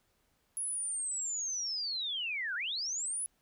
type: linear two-way sweep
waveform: sine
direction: down then up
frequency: 10560 to 1387 to 10560 Hz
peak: -33 dBFS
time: 0.57-3.26 s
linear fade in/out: 0 ms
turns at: 2.55 s
effects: pink hiss -74 dBFS RMS until 3.41 s